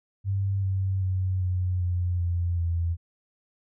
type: tone with pitch steps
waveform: sine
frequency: 98 / 95.65 / 93.36 / 91.12 / 88.94 / 86.81 / 84.72 Hz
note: G2 / G2 / F#2 / F#2 / F2 / F2 / E2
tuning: 0 / -42 / +16 / -26 / +32 / -10 / +48 cents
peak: -23 dBFS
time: 0.24-2.97 s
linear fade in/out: 50 ms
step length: 390 ms
effects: none